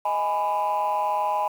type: chord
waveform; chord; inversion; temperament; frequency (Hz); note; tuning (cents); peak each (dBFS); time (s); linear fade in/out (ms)
sine; G# minor; second; just; 623 / 830.6 / 996.7; D#5 / G#5 / B5; +2 / 0 / +16; -28 / -23 / -24; 0.05-1.48; 5
effects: tanh soft clip ceiling -17 dBFS + 8-bit